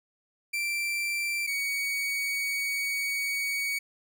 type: tone pair in turn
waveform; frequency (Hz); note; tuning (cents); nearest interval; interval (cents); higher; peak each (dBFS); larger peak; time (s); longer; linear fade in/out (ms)
40% pulse; 2349 / 2246; D7 / C#7; 0 / +22; minor second; 78; first; -27 / -27; neither; 0.53-1.47 / 1.47-3.79; second; 10
effects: none